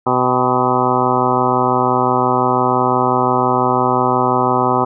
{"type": "harmonic tone with a mistuned harmonic", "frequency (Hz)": 125.8, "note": "B2", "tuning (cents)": 32, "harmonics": [1, 2, 3, 4, 5, 6, 7, 8, 9, 10], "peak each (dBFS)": [-24, -21, -20, -23, -24, -19, -22, -19, -23, -22], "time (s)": [0.06, 4.85], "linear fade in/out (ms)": 10, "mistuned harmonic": 6, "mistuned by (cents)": 43, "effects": []}